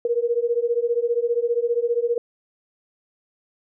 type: beating tone pair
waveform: sine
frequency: 466.2 / 481.2 Hz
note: A#4 / B4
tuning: 0 / -45 cents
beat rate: 15 Hz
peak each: -22 dBFS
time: 0.05-2.18 s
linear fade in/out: 2 ms
effects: none